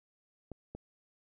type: clicks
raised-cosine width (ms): 2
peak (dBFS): -29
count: 2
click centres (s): 0.517 / 0.75
effects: none